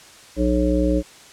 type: harmonic tone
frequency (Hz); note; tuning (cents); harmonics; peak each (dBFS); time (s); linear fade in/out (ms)
60.8; B1; -26; 1 / 3 / 5 / 7 / 9; -21 / -25 / -20 / -28 / -23; 0.36-1.03; 50
effects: white hiss -45 dBFS RMS until 1.32 s + low-pass 8000 Hz 12 dB/octave